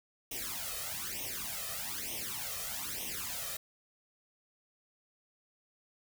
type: noise with flanger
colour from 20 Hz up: white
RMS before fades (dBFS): -39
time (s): 0.31-3.57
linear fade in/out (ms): 5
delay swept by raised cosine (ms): 0.33 to 1.63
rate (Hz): 1.1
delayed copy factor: +1
effects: none